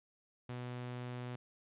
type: tone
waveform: sawtooth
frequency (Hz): 123.47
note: B2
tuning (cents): 0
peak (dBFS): -37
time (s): 0.49-1.36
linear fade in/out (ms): 5
effects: resampled to 8000 Hz + 13-bit